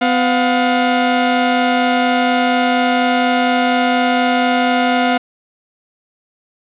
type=tone pair together; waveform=sawtooth; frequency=252.4 / 713 Hz; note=B3 / F5; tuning=+38 / +36 cents; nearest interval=octave + tritone; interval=1798 cents; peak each=-11 dBFS; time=0.01-5.18 s; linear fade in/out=10 ms; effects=resampled to 8000 Hz + 7-bit